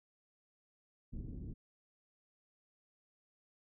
pink low-pass noise, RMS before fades -44 dBFS, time 1.12-1.54 s, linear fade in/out 20 ms, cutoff 280 Hz, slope 24 dB/octave, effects none

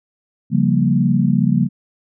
sine chord, G half-diminished seventh, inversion second, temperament equal, 138.59 / 174.61 / 196 / 233.1 Hz, Db3 / F3 / G3 / Bb3, 0 / 0 / 0 / 0 cents, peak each -18 dBFS, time 0.5-1.69 s, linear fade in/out 50 ms, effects none

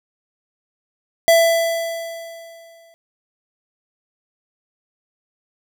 square tone with exponential decay, 666 Hz, E5, 18 cents sharp, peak -9 dBFS, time 1.28-2.94 s, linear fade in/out 0 ms, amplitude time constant 360 ms, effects none

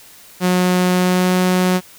sawtooth tone with pitch glide, 181.4 to 182.98 Hz, F#3 to F#3, -34 to -19 cents, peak -9 dBFS, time 0.4-1.81 s, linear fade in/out 50 ms, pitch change +15 cents, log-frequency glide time 0.94-1.36 s, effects white hiss -43 dBFS RMS until 1.98 s

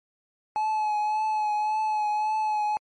triangle tone with vibrato, 854 Hz, G#5, 48 cents sharp, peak -21 dBFS, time 0.56-2.77 s, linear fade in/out 0 ms, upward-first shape triangle, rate 1.8 Hz, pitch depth 32 cents each way, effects MP3 48 kbps

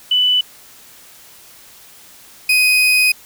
sine / 35% pulse tone pair in turn, 2987 / 2501 Hz, F#7 / D#7, +16 / +8 cents, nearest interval minor third, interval 308 cents, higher first, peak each -11 / -9 dBFS, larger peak second, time 0.11-0.41 / 2.49-3.12 s, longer second, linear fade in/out 5 ms, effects white hiss -43 dBFS RMS until 3.25 s

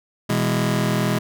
sawtooth chord, E major, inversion second, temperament just, 123.61 / 164.81 / 206 Hz, B2 / E3 / G#3, +2 / 0 / -14 cents, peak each -19 dBFS, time 0.29-1.19 s, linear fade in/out 10 ms, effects none

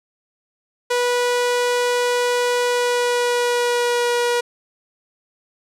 sawtooth tone with pitch glide, 488.8 to 481.5 Hz, B4 to B4, -18 to -44 cents, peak -13 dBFS, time 0.9-4.41 s, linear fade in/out 10 ms, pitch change -26 cents, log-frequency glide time 2.64-4.1 s, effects low-pass 10000 Hz 12 dB/octave

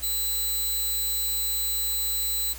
5% pulse tone, 4000 Hz, B7, 21 cents sharp, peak -17 dBFS, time 0.02-2.54 s, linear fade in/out 20 ms, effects added 60 Hz sine -40 dBFS peak until 2.58 s + white hiss -42 dBFS RMS until 2.58 s

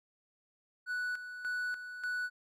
triangle tone with tremolo, 1480 Hz, F#6, in tune, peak -31 dBFS, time 0.86-2.3 s, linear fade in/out 50 ms, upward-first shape square, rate 1.7 Hz, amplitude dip 65%, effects none

